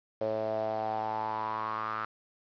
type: tone with band-pass filter sweep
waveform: sawtooth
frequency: 109.3 Hz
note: A2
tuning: 11 cents flat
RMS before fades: -33 dBFS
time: 0.21-2.05 s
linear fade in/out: 0 ms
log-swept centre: 550 to 1300 Hz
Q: 6.7
effects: resampled to 11025 Hz + 9-bit

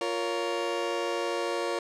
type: chord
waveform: 30% pulse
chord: Bb minor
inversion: second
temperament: just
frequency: 349.6 / 466.2 / 559.4 Hz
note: F4 / Bb4 / Db5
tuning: +2 / 0 / +16 cents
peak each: -30 dBFS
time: 0.01-1.79 s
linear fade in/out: 2 ms
effects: low-pass 7000 Hz 12 dB/octave

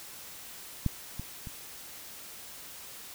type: clicks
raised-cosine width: 5 ms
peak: -14 / -24 / -28 dBFS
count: 3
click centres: 0.863 / 1.196 / 1.472 s
effects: white hiss -46 dBFS RMS until 3.14 s

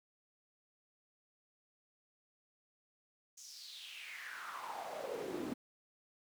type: noise with high-pass filter sweep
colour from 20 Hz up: brown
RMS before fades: -45 dBFS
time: 3.37-5.54 s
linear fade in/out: 10 ms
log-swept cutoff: 6500 to 260 Hz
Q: 5.1
effects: none

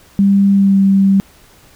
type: tone with pitch glide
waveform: sine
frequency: 198.1 to 195.03 Hz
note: G3 to G3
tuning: +18 to -9 cents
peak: -7 dBFS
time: 0.19-1.2 s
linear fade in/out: 0 ms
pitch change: -27 cents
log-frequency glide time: 0.52-0.78 s
effects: pink hiss -46 dBFS RMS until 1.75 s

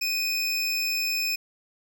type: tone pair together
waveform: square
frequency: 2489 / 5270 Hz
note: D#7 / E8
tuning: 0 / -1 cents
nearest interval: octave + minor second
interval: 1299 cents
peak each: -28 dBFS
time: 0.01-1.36 s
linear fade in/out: 10 ms
effects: none

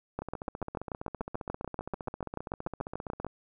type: two click trains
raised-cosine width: 1 ms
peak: -19 / -23 dBFS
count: 22 / 47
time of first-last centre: 0.19-3.247 / 0.22-3.266 s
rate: 6.87 / 15.1 Hz
effects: none

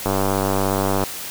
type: click train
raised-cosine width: 1 ms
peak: -6 dBFS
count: 96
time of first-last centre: 0.06-1.037 s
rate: 97.2 Hz
effects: white hiss -31 dBFS RMS until 1.3 s

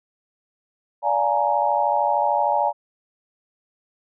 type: chord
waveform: sine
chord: Bb dominant seventh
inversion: first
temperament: just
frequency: 582.7 / 699.2 / 839.1 / 932.3 Hz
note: D5 / F5 / Ab5 / Bb5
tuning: -14 / +2 / +18 / 0 cents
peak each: -24 / -25 / -21 / -23 dBFS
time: 1.02-2.73 s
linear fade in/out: 50 ms
effects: none

